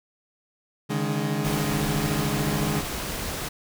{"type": "chord", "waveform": "30% pulse", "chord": "C# suspended second", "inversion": "none", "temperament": "equal with one note detuned", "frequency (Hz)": [141.75, 155.56, 207.7], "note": ["C#3", "D#3", "G#3"], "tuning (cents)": [39, 0, 0], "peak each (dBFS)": -26, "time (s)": [0.89, 2.82], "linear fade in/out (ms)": 20}
{"type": "noise", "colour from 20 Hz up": "pink", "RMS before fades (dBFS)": -31, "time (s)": [1.44, 3.49], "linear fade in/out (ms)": 10}
{"effects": []}